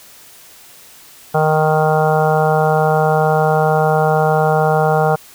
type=harmonic tone; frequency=155.56 Hz; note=D#3; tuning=in tune; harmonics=1 / 3 / 4 / 5 / 6 / 7 / 8 / 9; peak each=-17 / -17 / -19 / -16 / -27 / -26 / -27 / -24 dBFS; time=1.34-5.16 s; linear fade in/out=10 ms; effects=white hiss -42 dBFS RMS until 5.34 s

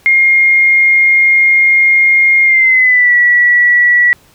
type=tone with pitch glide; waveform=sine; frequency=2131 to 1942.9 Hz; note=C7 to B6; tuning=+31 to -29 cents; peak=-5 dBFS; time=0.06-4.13 s; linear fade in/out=0 ms; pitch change=-160 cents; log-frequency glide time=2.44-3.15 s; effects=pink hiss -47 dBFS RMS until 4.34 s

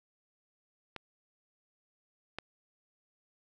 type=clicks; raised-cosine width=0.3 ms; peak=-24 / -21 dBFS; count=2; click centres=0.963 / 2.386 s; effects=none

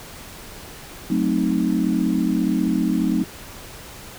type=chord; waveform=sine; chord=F# diminished seventh; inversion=none; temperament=equal; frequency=185 / 220 / 261.6 / 311.1 Hz; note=F#3 / A3 / C4 / Eb4; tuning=0 / 0 / 0 / 0 cents; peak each=-23 dBFS; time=1.1-3.24 s; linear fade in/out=5 ms; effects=pink hiss -39 dBFS RMS until 4.18 s

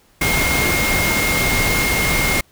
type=tone in noise; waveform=sine; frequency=2138 Hz; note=C7; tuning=37 cents sharp; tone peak=-19 dBFS; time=0.21-2.41 s; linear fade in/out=5 ms; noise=pink; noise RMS=-19 dBFS; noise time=0.21-2.41 s; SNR=-3 dB; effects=pink hiss -55 dBFS RMS until 2.51 s

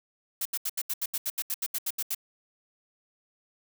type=noise bursts; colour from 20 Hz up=blue; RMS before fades=-30 dBFS; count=15; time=0.41-2.148 s; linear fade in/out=5 ms; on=44 ms; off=77 ms; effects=none

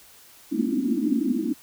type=band-pass noise; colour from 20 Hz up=pink; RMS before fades=-24 dBFS; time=0.51-1.54 s; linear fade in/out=20 ms; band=210 to 330 Hz; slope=96 dB/octave; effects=white hiss -51 dBFS RMS until 1.62 s

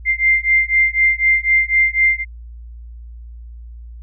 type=beating tone pair; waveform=sine; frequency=2093 / 2097 Hz; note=C7 / C7; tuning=0 / +3 cents; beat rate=4 Hz; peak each=-15 dBFS; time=0.05-2.25 s; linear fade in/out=50 ms; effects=added 58 Hz sine -32 dBFS peak until 4.02 s

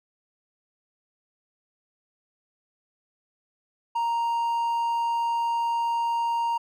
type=tone; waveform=triangle; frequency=932.3 Hz; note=A#5; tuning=in tune; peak=-21 dBFS; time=3.95-6.58 s; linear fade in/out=10 ms; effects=none

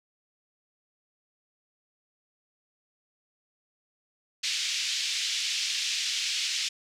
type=band-pass noise; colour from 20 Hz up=pink; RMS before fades=-30 dBFS; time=4.43-6.69 s; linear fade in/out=10 ms; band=2600 to 6400 Hz; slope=24 dB/octave; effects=none

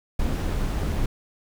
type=noise with amplitude modulation; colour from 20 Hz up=brown; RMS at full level=-23 dBFS; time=0.19-1.06 s; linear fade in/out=5 ms; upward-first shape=sine; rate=246 Hz; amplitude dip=35%; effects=none

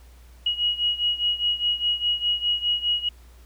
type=beating tone pair; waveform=sine; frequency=2899 / 2903.9 Hz; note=F#7 / F#7; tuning=-36 / -33 cents; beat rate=4.9 Hz; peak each=-23 / -26 dBFS; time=0.46-3.09 s; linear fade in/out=5 ms; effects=added 60 Hz sine -46 dBFS peak until 3.45 s + pink hiss -57 dBFS RMS until 3.45 s

